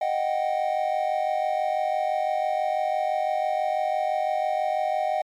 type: tone cluster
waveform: triangle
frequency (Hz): 622 / 729 / 775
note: D#5 / F#5 / G5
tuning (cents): -1 / -26 / -20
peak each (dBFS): -25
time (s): 0.01-5.22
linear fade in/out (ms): 5
effects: MP3 96 kbps

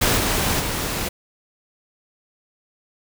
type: noise with level steps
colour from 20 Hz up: pink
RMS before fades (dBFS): -18 / -21 / -25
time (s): 0.01-1.09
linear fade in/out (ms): 10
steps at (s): 0.16 / 0.59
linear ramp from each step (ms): 20
effects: none

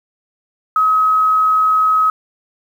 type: tone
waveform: sine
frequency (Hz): 1274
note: D#6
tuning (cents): +41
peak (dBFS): -10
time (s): 0.76-2.1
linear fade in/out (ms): 2
effects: 7-bit

